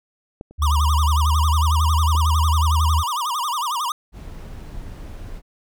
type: clicks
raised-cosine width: 2 ms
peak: -20 / -30 / -23 dBFS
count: 3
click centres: 0.411 / 0.51 / 2.151 s
type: tone with pitch glide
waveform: sine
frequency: 74 to 78.85 Hz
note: D2 to D#2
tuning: +14 to +24 cents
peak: -15 dBFS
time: 0.58-3.04 s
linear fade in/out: 50 ms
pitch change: +110 cents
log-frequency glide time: 0.69-1.83 s
type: tone with vibrato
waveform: square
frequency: 1078 Hz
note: C#6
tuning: 49 cents flat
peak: -22 dBFS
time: 0.62-3.92 s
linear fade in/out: 2 ms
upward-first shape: sine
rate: 11 Hz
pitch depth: 250 cents each way
type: noise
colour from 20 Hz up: brown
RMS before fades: -34 dBFS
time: 4.12-5.42 s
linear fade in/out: 50 ms
effects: none